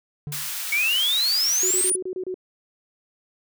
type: tone with exponential decay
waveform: triangle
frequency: 146.83 Hz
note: D3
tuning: in tune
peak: -25 dBFS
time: 0.27-0.56 s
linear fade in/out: 0 ms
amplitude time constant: 62 ms
type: high-pass noise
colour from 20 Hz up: white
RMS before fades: -30 dBFS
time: 0.32-1.9 s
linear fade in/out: 2 ms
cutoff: 1200 Hz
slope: 12 dB/octave
type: exponential sweep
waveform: sine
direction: up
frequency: 2217 to 9956 Hz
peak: -19 dBFS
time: 0.72-1.96 s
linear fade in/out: 5 ms
type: tone bursts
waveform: sine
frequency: 370 Hz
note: F#4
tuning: in tune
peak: -26 dBFS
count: 7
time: 1.63-2.343 s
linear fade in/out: 2 ms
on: 77 ms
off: 29 ms
effects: none